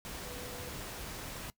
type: tone in noise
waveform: sine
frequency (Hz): 493.9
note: B4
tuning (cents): 0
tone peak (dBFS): -47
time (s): 0.25-0.69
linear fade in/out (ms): 0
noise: pink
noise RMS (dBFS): -43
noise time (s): 0.05-1.5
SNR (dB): -7
effects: noise-tail reverb RT60 0.1 s tail -20 dB re dry